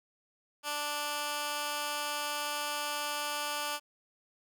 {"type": "tone with high-pass filter", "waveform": "15% pulse", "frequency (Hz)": 293.7, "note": "D4", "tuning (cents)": 0, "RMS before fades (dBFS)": -35, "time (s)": [0.63, 3.8], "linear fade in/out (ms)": 50, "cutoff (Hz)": 1100, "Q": 0.6, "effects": []}